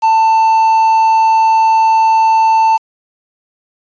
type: tone with quantisation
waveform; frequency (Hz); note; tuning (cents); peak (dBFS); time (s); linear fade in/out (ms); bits
triangle; 890; A5; +20; -5; 0.02-2.78; 20; 5
effects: resampled to 16000 Hz